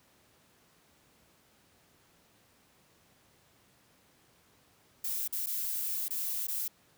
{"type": "noise with dropouts", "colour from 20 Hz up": "violet", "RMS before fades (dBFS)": -34, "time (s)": [5.04, 6.68], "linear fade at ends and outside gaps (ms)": 5, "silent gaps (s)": [[5.278, 5.325], [5.462, 5.468], [6.083, 6.105], [6.47, 6.481]], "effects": ["pink hiss -65 dBFS RMS until 6.97 s", "high-pass 80 Hz 12 dB/octave"]}